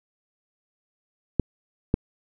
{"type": "clicks", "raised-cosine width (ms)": 3, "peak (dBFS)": -6, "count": 2, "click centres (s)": [1.397, 1.941], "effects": []}